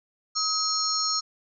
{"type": "tone cluster", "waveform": "sine", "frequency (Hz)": [1274, 4278, 5320, 5530, 6600], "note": ["D#6", "C8", "E8", "F8", "G#8"], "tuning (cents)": [41, 38, 15, -18, -12], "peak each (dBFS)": -30, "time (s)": [0.35, 1.21], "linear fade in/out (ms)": 20, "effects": []}